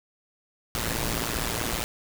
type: noise with amplitude modulation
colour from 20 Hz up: pink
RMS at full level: -25 dBFS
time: 0.75-1.84 s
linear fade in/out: 0 ms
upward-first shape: sine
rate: 115 Hz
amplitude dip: 85%
effects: none